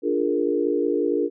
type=chord; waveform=sine; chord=Bb dominant seventh; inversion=first; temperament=equal; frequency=293.7 / 349.2 / 415.3 / 466.2 Hz; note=D4 / F4 / Ab4 / Bb4; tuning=0 / 0 / 0 / 0 cents; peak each=-25 dBFS; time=0.02-1.3 s; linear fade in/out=50 ms; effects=none